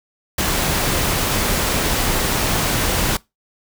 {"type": "noise", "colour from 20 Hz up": "pink", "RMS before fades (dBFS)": -19, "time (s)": [0.38, 3.17], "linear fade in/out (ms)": 5, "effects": ["noise-tail reverb RT60 0.2 s tail -22 dB re dry"]}